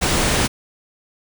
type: band-stop noise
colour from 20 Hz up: pink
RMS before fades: -18 dBFS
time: 0.01-0.48 s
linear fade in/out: 20 ms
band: 11000 to 16000 Hz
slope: 96 dB/octave
effects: none